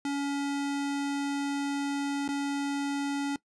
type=tone with dropouts; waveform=square; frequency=282 Hz; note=C#4; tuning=30 cents sharp; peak=-29 dBFS; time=0.05-3.36 s; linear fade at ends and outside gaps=2 ms; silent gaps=2.279-2.288 s; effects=noise-tail reverb RT60 0.1 s tail -20 dB re dry + resampled to 22050 Hz